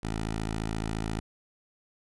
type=tone; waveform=10% pulse; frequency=54.4 Hz; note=A1; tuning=19 cents flat; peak=-22 dBFS; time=0.03-1.2 s; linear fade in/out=5 ms; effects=resampled to 24000 Hz